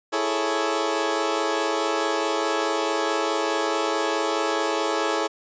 20% pulse chord, A major seventh, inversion second, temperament equal, 329.6 / 415.3 / 440 / 554.4 Hz, E4 / G#4 / A4 / C#5, 0 / 0 / 0 / 0 cents, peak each -23 dBFS, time 0.12-5.28 s, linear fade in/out 20 ms, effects resampled to 16000 Hz

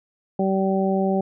harmonic tone, 192.3 Hz, G3, 33 cents flat, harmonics 1 / 2 / 3 / 4, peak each -21 / -24 / -26 / -27 dBFS, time 0.39-1.21 s, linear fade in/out 5 ms, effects none

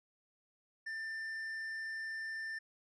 triangle tone with tanh clipping, 1786 Hz, A6, 25 cents sharp, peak -40 dBFS, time 0.86-2.59 s, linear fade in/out 10 ms, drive 10 dB, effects none

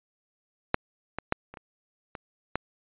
clicks, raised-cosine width 0.5 ms, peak -6 / -16 / -8 / -28 / -27 / -22 / -11 dBFS, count 7, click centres 0.744 / 1.186 / 1.324 / 1.54 / 1.572 / 2.152 / 2.556 s, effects resampled to 8000 Hz

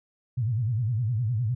sine tone with vibrato, 115.3 Hz, A#2, 19 cents flat, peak -23 dBFS, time 0.37-1.55 s, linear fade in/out 10 ms, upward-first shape sine, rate 9.8 Hz, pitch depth 190 cents each way, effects none

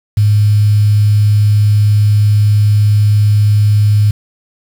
sine tone with quantisation, 104.4 Hz, G#2, 10 cents sharp, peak -6 dBFS, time 0.17-4.11 s, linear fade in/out 5 ms, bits 5, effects none

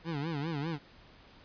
25% pulse tone with vibrato, 153.5 Hz, D#3, 23 cents flat, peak -29 dBFS, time 0.04-0.79 s, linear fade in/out 50 ms, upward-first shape sine, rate 5 Hz, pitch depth 170 cents each way, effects pink hiss -57 dBFS RMS until 1.44 s + resampled to 11025 Hz

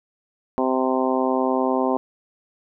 harmonic tone, 130 Hz, C3, 11 cents flat, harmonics 2 / 3 / 4 / 5 / 6 / 7 / 8, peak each -23 / -25 / -26 / -27 / -28 / -28 / -29 dBFS, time 0.58-1.97 s, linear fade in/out 0 ms, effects none

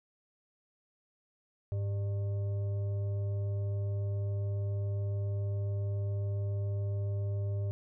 sine tone with frequency modulation, 101.8 Hz, G#2, 34 cents flat, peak -30 dBFS, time 1.72-7.71 s, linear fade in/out 0 ms, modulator 497 Hz, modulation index 0.29, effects none

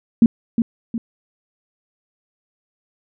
sine tone with echo, 230 Hz, A#3, 23 cents flat, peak -6 dBFS, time 0.22-0.26 s, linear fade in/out 2 ms, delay 360 ms, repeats 2, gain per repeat -7 dB, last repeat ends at 0.98 s, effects none

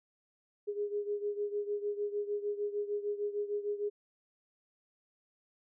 sine beating tone pair, 410.5 / 417.1 Hz, G#4 / G#4, -20 / +7 cents, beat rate 6.6 Hz, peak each -34 / -38 dBFS, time 0.67-3.9 s, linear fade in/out 20 ms, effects none

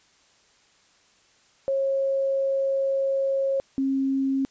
sine tone pair in turn, 543 / 269.6 Hz, C#5 / C#4, -36 / -48 cents, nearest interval octave, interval 1212 cents, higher first, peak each -21 / -21 dBFS, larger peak neither, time 1.68-3.6 / 3.78-4.45 s, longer first, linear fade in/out 0 ms, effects white hiss -60 dBFS RMS until 4.5 s + resampled to 16000 Hz

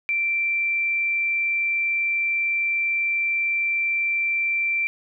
sine tone, 2349 Hz, D7, in tune, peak -20 dBFS, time 0.09-4.87 s, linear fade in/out 0 ms, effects none

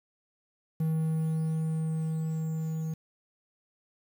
triangle tone with level ramp, 159.4 Hz, D#3, 42 cents sharp, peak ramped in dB -23 to -28 dBFS, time 0.8-2.94 s, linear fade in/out 5 ms, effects 9-bit

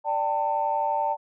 sine chord, D suspended fourth, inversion none, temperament equal with one note detuned, 587.3 / 784 / 895.4 Hz, D5 / G5 / A5, 0 / 0 / +30 cents, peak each -29 / -28 / -24 dBFS, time 0.04-1.17 s, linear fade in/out 50 ms, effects tanh soft clip ceiling -13 dBFS

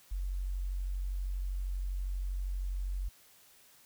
sine tone, 46.28 Hz, F#1, 1 cent sharp, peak -32 dBFS, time 0.11-3.09 s, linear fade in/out 10 ms, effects white hiss -61 dBFS RMS until 3.85 s

